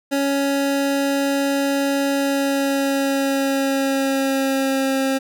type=tone with pitch glide; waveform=25% pulse; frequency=278.2 to 268.1 Hz; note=C#4 to C4; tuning=+6 to +42 cents; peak=-14 dBFS; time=0.11-5.19 s; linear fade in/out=20 ms; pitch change=-64 cents; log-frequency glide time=2.12-4.98 s; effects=none